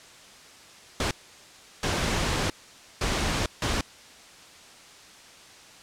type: noise bursts at uneven times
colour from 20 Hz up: pink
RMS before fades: -26 dBFS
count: 4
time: 1-1.11 / 1.83-2.5 / 3.01-3.46 / 3.62-3.81 s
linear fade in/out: 2 ms
effects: white hiss -49 dBFS RMS until 5.82 s + low-pass 7000 Hz 12 dB/octave